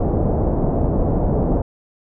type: low-pass noise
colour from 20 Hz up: pink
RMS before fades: -18 dBFS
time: 0-1.62 s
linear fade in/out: 5 ms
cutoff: 700 Hz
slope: 24 dB/octave
effects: none